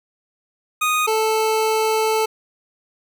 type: tone pair in turn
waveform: 25% pulse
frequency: 1241 / 438.8 Hz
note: D#6 / A4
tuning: -5 / -5 cents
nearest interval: octave + tritone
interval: 1800 cents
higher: first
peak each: -13 dBFS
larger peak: neither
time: 0.81-1.07 / 1.07-2.26 s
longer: second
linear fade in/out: 10 ms
effects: none